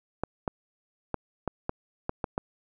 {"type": "clicks", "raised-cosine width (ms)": 1, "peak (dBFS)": -14, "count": 8, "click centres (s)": [0.236, 0.478, 1.143, 1.477, 1.694, 2.094, 2.242, 2.379], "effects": []}